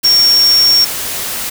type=tone in noise; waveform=sine; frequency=5520 Hz; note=F8; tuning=21 cents flat; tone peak=-6 dBFS; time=0.04-0.85 s; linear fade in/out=10 ms; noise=white; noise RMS=-20 dBFS; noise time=0.03-1.5 s; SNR=+11 dB; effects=none